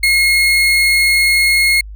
35% pulse tone, 2157 Hz, C#7, 48 cents flat, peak -8 dBFS, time 0.03-1.81 s, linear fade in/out 5 ms, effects added 51 Hz sine -28 dBFS peak until 1.95 s

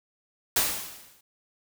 white noise with exponential decay, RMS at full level -21 dBFS, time 0.56-1.21 s, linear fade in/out 5 ms, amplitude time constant 140 ms, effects none

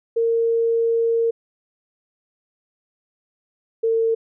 sine tone pair in turn, 459.9 / 453 Hz, A#4 / A#4, -23 / -50 cents, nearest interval unison, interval 27 cents, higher first, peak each -16 dBFS, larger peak neither, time 0.16-1.31 / 3.83-4.15 s, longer first, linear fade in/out 10 ms, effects none

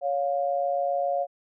sine tone pair together, 558.7 / 706 Hz, C#5 / F5, +13 / +19 cents, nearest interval major third, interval 406 cents, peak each -26 dBFS, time 0.01-1.27 s, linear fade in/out 50 ms, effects none

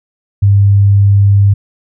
sine tone, 100 Hz, G2, 35 cents sharp, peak -4 dBFS, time 0.42-1.54 s, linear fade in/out 10 ms, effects none

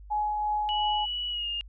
sine tone with tremolo, 842 Hz, G#5, 24 cents sharp, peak -24 dBFS, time 0.1-1.06 s, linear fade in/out 20 ms, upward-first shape triangle, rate 2.9 Hz, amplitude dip 30%
sine tone with pitch glide, 2940 to 2828 Hz, F#7 to F7, -12 to +21 cents, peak -29 dBFS, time 0.69-1.61 s, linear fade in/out 0 ms, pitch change -67 cents, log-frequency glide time 1.29-1.48 s
effects added 50 Hz sine -44 dBFS peak until 1.68 s

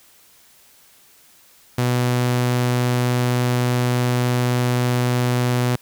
sawtooth tone, 123.47 Hz, B2, in tune, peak -13 dBFS, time 1.78-5.76 s, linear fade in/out 5 ms, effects white hiss -52 dBFS RMS until 5.81 s

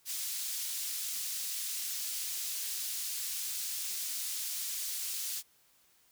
pink high-pass noise, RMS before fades -37 dBFS, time 0.05-5.43 s, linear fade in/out 50 ms, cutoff 5000 Hz, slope 12 dB/octave, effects white hiss -67 dBFS RMS until 6.11 s

